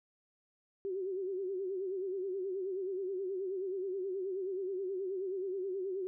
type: tone with vibrato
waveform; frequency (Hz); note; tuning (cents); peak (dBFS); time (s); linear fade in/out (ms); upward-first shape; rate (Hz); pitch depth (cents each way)
sine; 379.9; F#4; +46; -34; 0.85-6.07; 0; sine; 9.4; 87
effects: none